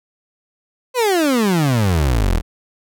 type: exponential sweep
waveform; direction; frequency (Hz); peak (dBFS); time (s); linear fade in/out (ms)
30% pulse; down; 524 to 36; -11; 0.94-2.42; 50
effects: none